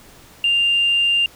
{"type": "tone", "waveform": "sine", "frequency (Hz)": 2794, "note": "F7", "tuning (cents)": 0, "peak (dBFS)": -13, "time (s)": [0.44, 1.26], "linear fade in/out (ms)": 2, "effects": ["tanh soft clip ceiling -9 dBFS", "pink hiss -46 dBFS RMS until 1.35 s"]}